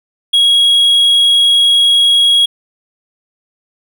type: tone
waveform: triangle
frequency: 3310 Hz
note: G#7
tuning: 6 cents flat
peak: -5 dBFS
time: 0.33-2.46 s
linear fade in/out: 10 ms
effects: none